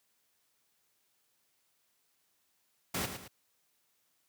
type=noise with echo; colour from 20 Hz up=pink; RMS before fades=-34 dBFS; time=2.94-3.06 s; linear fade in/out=5 ms; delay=110 ms; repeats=2; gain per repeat=-8 dB; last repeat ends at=3.28 s; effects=white hiss -75 dBFS RMS until 4.28 s + high-pass 80 Hz 12 dB/octave